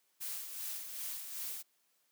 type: noise with tremolo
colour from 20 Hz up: blue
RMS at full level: -40 dBFS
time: 0.2-1.63 s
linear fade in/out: 20 ms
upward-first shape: sine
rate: 2.6 Hz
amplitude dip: 50%
effects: white hiss -75 dBFS RMS until 2.11 s + high-pass 200 Hz 12 dB/octave